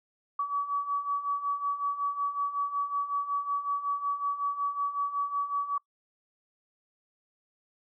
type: beating tone pair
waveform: sine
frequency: 1137 / 1142.4 Hz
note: C#6 / D6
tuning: +44 / -48 cents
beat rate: 5.4 Hz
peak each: -34 / -29 dBFS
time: 0.39-5.78 s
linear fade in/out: 5 ms
effects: noise-tail reverb RT60 0.1 s tail -25 dB re dry